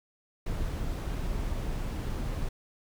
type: noise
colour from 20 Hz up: brown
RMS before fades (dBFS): -32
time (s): 0.46-2.49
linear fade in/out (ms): 5
effects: none